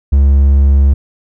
triangle tone, 69.3 Hz, C#2, in tune, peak -3 dBFS, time 0.12-0.94 s, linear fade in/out 10 ms, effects none

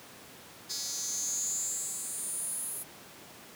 10% pulse tone with high-pass filter sweep, 279.2 Hz, C#4, 13 cents sharp, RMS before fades -35 dBFS, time 0.69-2.84 s, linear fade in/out 20 ms, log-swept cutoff 5300 to 11000 Hz, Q 8.5, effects pink hiss -50 dBFS RMS until 3.55 s + high-pass 150 Hz 12 dB/octave

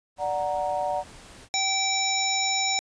pink noise, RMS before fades -47 dBFS, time 0.16-1.49 s, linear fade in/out 50 ms
sine chord, D augmented, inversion none, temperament equal, 587.3 / 740 / 932.3 Hz, D5 / F#5 / A#5, 0 / 0 / 0 cents, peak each -29 / -27 / -31 dBFS, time 0.18-1.04 s, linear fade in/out 50 ms
harmonic tone, 772 Hz, G5, 27 cents flat, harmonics 1 / 3 / 5 / 7 / 9, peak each -29 / -29 / -29 / -29 / -29 dBFS, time 1.54-2.79 s, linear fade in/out 0 ms
effects resampled to 22050 Hz

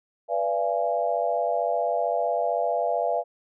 sine chord, B diminished seventh, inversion none, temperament equal with one note detuned, 493.9 / 587.3 / 682.9 / 830.6 Hz, B4 / D5 / F5 / Ab5, 0 / 0 / -39 / 0 cents, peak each -29 / -28 / -25 / -31 dBFS, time 0.28-3.24 s, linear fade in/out 50 ms, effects none

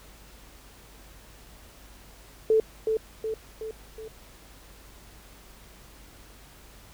sine tone with echo, 440 Hz, A4, in tune, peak -17 dBFS, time 2.5-2.6 s, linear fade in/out 2 ms, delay 370 ms, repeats 4, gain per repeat -5 dB, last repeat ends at 4.08 s, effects added 50 Hz sine -52 dBFS peak until 6.93 s + pink hiss -52 dBFS RMS until 6.93 s

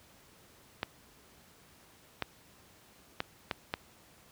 clicks, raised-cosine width 0.3 ms, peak -15 dBFS, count 5, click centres 0.831 / 2.223 / 3.204 / 3.512 / 3.739 s, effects pink hiss -60 dBFS RMS until 4.31 s + high-pass 60 Hz 12 dB/octave

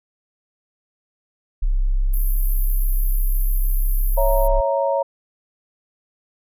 sine tone, 33.06 Hz, C1, 19 cents sharp, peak -15 dBFS, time 1.62-4.61 s, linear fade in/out 10 ms
white high-pass noise, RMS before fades -28 dBFS, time 2.13-4.48 s, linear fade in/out 10 ms, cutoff 11000 Hz, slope 96 dB/octave
sine chord, A# diminished, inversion first, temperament equal, 554.4 / 659.3 / 932.3 Hz, C#5 / E5 / A#5, 0 / 0 / 0 cents, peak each -19 / -24 / -23 dBFS, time 4.17-5.03 s, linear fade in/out 10 ms
effects resampled to 32000 Hz

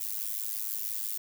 violet noise with amplitude modulation, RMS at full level -30 dBFS, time 0-1.18 s, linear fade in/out 5 ms, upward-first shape sine, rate 106 Hz, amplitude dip 100%, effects none

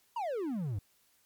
triangle exponential sweep, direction down, 987.8 to 91.2 Hz, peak -30 dBFS, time 0.16-0.79 s, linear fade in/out 5 ms, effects white hiss -69 dBFS RMS until 1.25 s + MP3 96 kbps

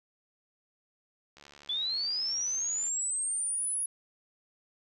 click train, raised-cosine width 0.2 ms, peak -34 dBFS, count 110, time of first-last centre 1.37-2.882 s, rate 72.1 Hz
sine linear sweep, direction up, 3400 to 10548 Hz, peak -29 dBFS, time 1.69-3.86 s, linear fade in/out 5 ms
effects none

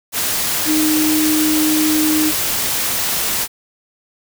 sine tone in noise, 308.9 Hz, D#4, 12 cents flat, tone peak -14 dBFS, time 0.65-2.33 s, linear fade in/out 50 ms, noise white, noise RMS -19 dBFS, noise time 0.12-3.48 s, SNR +2 dB, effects none

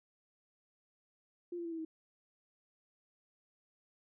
sine tone with pitch steps, 349.7 / 341.9 / 334.3 / 326.8 / 319.6 Hz, F4 / F4 / E4 / E4 / D#4, +2 / -37 / +24 / -15 / +47 cents, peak -38 dBFS, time 1.52-1.85 s, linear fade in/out 5 ms, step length 66 ms, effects none

